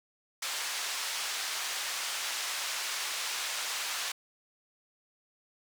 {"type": "band-pass noise", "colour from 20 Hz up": "white", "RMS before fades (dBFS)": -35, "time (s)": [0.42, 4.12], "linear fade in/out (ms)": 5, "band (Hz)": [850, 6300], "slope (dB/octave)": 12, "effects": []}